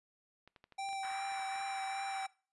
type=clicks; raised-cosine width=0.3 ms; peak=-40 dBFS; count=12; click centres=0.476 / 0.562 / 0.641 / 0.723 / 0.889 / 0.93 / 1.049 / 1.115 / 1.32 / 1.395 / 1.558 / 1.604 s
type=tone with vibrato; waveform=square; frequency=780 Hz; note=G5; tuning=9 cents flat; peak=-38 dBFS; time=0.78-2.27 s; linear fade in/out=10 ms; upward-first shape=triangle; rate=2.6 Hz; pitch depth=17 cents each way
type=band-pass noise; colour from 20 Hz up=white; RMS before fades=-48 dBFS; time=1.03-2.26 s; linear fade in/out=2 ms; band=1000 to 1800 Hz; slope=24 dB/octave
effects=noise-tail reverb RT60 0.4 s tail -22 dB re dry + resampled to 24000 Hz